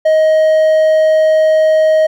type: tone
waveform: triangle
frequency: 628 Hz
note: D#5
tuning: 16 cents sharp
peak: -5 dBFS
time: 0.05-2.07 s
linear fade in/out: 10 ms
effects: none